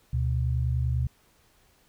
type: tone pair together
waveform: sine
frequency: 73.33 / 123.47 Hz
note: D2 / B2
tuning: -2 / 0 cents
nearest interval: major sixth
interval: 902 cents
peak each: -26 dBFS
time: 0.13-1.07 s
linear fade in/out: 5 ms
effects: pink hiss -63 dBFS RMS until 1.88 s